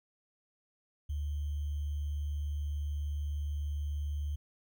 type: tone with sample-and-hold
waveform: sine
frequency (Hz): 73.42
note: D2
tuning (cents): 0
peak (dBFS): -32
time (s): 1.09-4.36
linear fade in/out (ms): 10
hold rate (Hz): 3150
effects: none